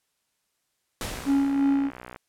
pink noise with exponential decay, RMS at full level -30 dBFS, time 1.01-2.03 s, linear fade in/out 1 ms, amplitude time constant 220 ms
click train, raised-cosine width 0.5 ms, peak -24 dBFS, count 64, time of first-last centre 1.14-2.161 s, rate 61.7 Hz
triangle tone with tremolo, 277.2 Hz, C#4, in tune, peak -16 dBFS, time 1.25-1.91 s, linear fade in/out 50 ms, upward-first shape sine, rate 2.9 Hz, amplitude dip 40%
effects white hiss -75 dBFS RMS until 2.28 s + low-pass 12000 Hz 12 dB/octave

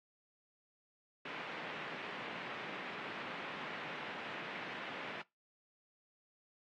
white band-pass noise, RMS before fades -45 dBFS, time 1.25-5.22 s, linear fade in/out 5 ms, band 150 to 2600 Hz, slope 24 dB/octave, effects noise-tail reverb RT60 0.2 s tail -21 dB re dry + AAC 48 kbps

